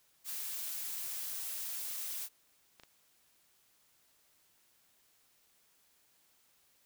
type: noise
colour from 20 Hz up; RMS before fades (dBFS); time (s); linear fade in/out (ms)
blue; -40; 0.24-2.29; 50
type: clicks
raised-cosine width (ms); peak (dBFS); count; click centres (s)
0.2; -36; 2; 2.798 / 2.835
effects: white hiss -70 dBFS RMS until 6.85 s